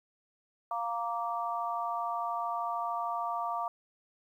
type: chord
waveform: sine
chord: Bb major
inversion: second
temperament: just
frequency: 699.2 / 932.3 / 1165.4 Hz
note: F5 / Bb5 / D6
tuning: +2 / 0 / -14 cents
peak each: -35 / -36 / -35 dBFS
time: 0.71-3.68 s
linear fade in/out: 2 ms
effects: 11-bit